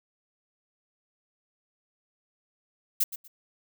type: noise with echo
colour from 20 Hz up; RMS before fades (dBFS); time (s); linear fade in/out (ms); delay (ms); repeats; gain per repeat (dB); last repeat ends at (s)
violet; -23; 3-3.04; 10; 120; 2; -13; 3.28
effects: none